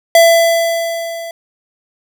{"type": "tone with level ramp", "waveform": "square", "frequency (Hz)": 669, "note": "E5", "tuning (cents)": 25, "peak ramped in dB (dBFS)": [-4, -25], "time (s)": [0.15, 1.31], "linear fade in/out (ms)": 2, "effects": []}